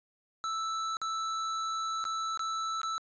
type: tone with dropouts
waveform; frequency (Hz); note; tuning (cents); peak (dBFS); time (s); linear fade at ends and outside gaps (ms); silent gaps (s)
square; 1318.5; E6; 0; -32; 0.44-2.98; 0; 0.969-1.016 / 2.041-2.052 / 2.374-2.394 / 2.816-2.832
effects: resampled to 16000 Hz